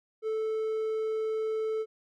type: tone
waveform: triangle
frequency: 438.6 Hz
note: A4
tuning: 6 cents flat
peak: -26 dBFS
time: 0.22-1.86 s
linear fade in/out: 50 ms
effects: none